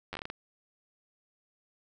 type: slowing click train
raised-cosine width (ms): 0.3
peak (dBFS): -21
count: 8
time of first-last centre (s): 0.13-0.301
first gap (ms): 10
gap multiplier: 1.29
effects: none